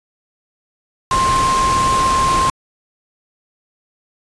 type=tone in noise; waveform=sine; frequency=1056 Hz; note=C6; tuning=16 cents sharp; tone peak=-13 dBFS; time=1.11-2.5 s; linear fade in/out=2 ms; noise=pink; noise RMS=-21 dBFS; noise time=1.11-2.5 s; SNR=+5 dB; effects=resampled to 22050 Hz